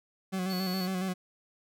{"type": "tone with vibrato", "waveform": "40% pulse", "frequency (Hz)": 186.1, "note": "F#3", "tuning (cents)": 10, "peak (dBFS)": -29, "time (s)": [0.32, 1.14], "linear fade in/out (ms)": 20, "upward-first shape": "square", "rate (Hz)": 7.2, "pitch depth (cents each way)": 37}
{"type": "tone", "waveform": "square", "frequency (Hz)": 4431, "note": "C#8", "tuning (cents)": -2, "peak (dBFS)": -38, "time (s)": [0.49, 0.87], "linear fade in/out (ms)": 20}
{"effects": []}